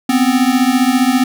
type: beating tone pair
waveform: square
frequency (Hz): 248.1 / 263.1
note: B3 / C4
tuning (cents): +8 / +10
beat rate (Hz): 15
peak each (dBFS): -14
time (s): 0.09-1.24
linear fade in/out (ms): 5
effects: none